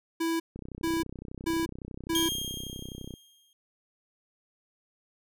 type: tone bursts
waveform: square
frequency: 329.6 Hz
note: E4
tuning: in tune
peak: -27 dBFS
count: 4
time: 0.2-2.29 s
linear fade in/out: 10 ms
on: 200 ms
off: 430 ms
type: click train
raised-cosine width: 3 ms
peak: -27 dBFS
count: 83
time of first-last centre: 0.56-3.139 s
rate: 31.8 Hz
type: tone with exponential decay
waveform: sawtooth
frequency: 3225 Hz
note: G7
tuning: 48 cents sharp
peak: -22 dBFS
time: 2.15-3.53 s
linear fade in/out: 1 ms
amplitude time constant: 300 ms
effects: none